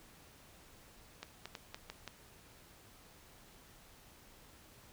clicks, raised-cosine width 0.2 ms, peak -26 dBFS, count 6, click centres 1.23 / 1.456 / 1.552 / 1.745 / 1.9 / 2.077 s, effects pink hiss -60 dBFS RMS until 4.92 s

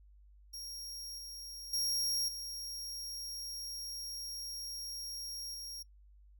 sawtooth tone with level steps, 5588 Hz, F8, in tune, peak -40 / -42 / -29 / -38 / -40 dBFS, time 0.53-5.83 s, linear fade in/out 10 ms, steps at 1.18 / 1.73 / 2.28 / 5.54 s, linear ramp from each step 5 ms, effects noise-tail reverb RT60 0.1 s tail -22 dB re dry + added 50 Hz sine -57 dBFS peak until 6.39 s

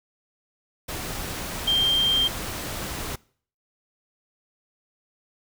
sine tone in noise, 3174 Hz, G7, 21 cents sharp, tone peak -18 dBFS, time 1.67-2.28 s, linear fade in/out 10 ms, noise pink, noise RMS -32 dBFS, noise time 0.88-3.16 s, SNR +11 dB, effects noise-tail reverb RT60 0.5 s tail -23 dB re dry

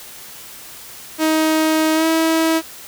sawtooth tone with pitch glide, 315.1 to 323.6 Hz, D#4 to E4, +22 to -32 cents, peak -10 dBFS, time 1.18-2.62 s, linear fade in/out 50 ms, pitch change +46 cents, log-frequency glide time 1.94-2.06 s, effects white hiss -37 dBFS RMS until 2.87 s

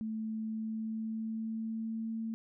sine tone with pitch glide, 219.7 to 224.4 Hz, A3 to A3, -2 to +34 cents, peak -34 dBFS, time 0.01-2.34 s, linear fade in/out 0 ms, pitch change +36 cents, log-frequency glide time 0.44-2.16 s, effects none

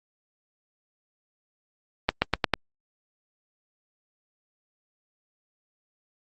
accelerating click train, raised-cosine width 0.3 ms, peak -3 dBFS, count 5, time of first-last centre 2.09-2.537 s, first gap 130 ms, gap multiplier 0.9, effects Opus 32 kbps

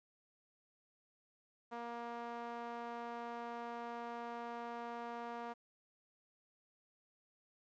sawtooth tone with band-pass filter, 235.8 Hz, A#3, 20 cents sharp, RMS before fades -45 dBFS, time 1.71-5.54 s, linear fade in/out 20 ms, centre 880 Hz, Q 1.5, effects resampled to 16000 Hz + 12-bit

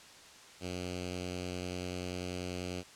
5% pulse tone with notch filter, 90.2 Hz, F#2, 44 cents flat, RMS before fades -39 dBFS, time 0.6-2.84 s, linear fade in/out 50 ms, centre 1000 Hz, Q 0.63, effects white hiss -54 dBFS RMS until 2.95 s + low-pass 7000 Hz 12 dB/octave

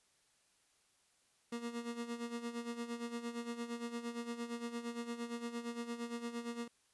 30% pulse tone with tremolo, 235.7 Hz, A#3, 19 cents sharp, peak -35 dBFS, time 1.52-6.68 s, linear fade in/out 5 ms, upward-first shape sine, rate 8.7 Hz, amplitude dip 70%, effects white hiss -73 dBFS RMS until 6.93 s + resampled to 24000 Hz

